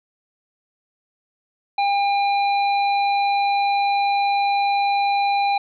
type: harmonic tone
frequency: 803 Hz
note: G5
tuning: 41 cents sharp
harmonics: 1 / 3 / 5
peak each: -17 / -27 / -31 dBFS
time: 1.78-5.58 s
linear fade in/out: 5 ms
effects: none